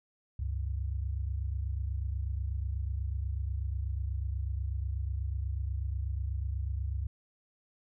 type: tone pair together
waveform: sine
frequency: 68 / 96.17 Hz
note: C#2 / G2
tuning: -33 / -33 cents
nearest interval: tritone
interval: 600 cents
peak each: -32 / -36 dBFS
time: 0.39-7.07 s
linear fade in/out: 5 ms
effects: none